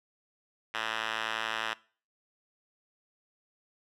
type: tone with band-pass filter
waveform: 5% pulse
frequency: 111.2 Hz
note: A2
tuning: 19 cents sharp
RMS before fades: -34 dBFS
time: 0.74-1.74 s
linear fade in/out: 10 ms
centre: 2200 Hz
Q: 3
effects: noise-tail reverb RT60 0.4 s tail -21 dB re dry